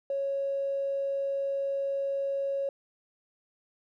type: tone with tanh clipping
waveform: triangle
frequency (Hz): 552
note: C#5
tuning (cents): -7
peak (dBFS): -27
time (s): 0.1-2.69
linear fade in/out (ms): 2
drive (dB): 2
effects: none